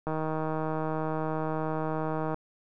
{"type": "click train", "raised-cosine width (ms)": 1, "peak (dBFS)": -18, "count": 358, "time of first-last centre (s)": [0.07, 2.344], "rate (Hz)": 157, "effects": []}